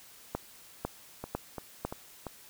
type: two click trains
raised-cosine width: 1 ms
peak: -17 / -23 dBFS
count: 4 / 4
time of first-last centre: 0.35-1.85 / 1.24-2.267 s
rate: 2 / 2.92 Hz
effects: white hiss -54 dBFS RMS until 2.49 s